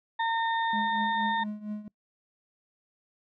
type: harmonic tone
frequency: 912 Hz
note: A#5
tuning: 38 cents flat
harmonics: 1 / 2 / 4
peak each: -26 / -32 / -38 dBFS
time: 0.19-1.44 s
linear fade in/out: 10 ms
type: tone with tremolo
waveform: triangle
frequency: 210.5 Hz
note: G#3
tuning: 24 cents sharp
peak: -28 dBFS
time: 0.73-1.88 s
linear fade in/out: 2 ms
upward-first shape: triangle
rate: 4.3 Hz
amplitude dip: 85%
effects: noise-tail reverb RT60 0.1 s tail -24 dB re dry